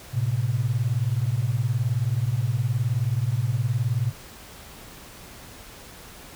sine beating tone pair, 110 / 129 Hz, A2 / C3, 0 / -24 cents, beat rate 19 Hz, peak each -24 dBFS, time 0.13-4.12 s, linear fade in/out 20 ms, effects pink hiss -44 dBFS RMS until 6.35 s

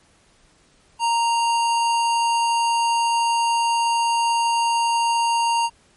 square tone, 930 Hz, A#5, 4 cents flat, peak -18 dBFS, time 0.99-5.7 s, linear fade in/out 50 ms, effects pink hiss -57 dBFS RMS until 5.96 s + MP3 48 kbps

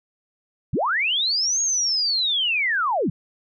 sine linear two-way sweep, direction up then down, 70.5 to 6645 to 120.8 Hz, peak -19 dBFS, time 0.73-3.1 s, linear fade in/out 5 ms, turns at 1.61 s, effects none

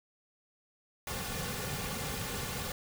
pink noise with comb filter, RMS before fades -37 dBFS, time 1.07-2.72 s, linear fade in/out 2 ms, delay 3.1 ms, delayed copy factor -0.65, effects none

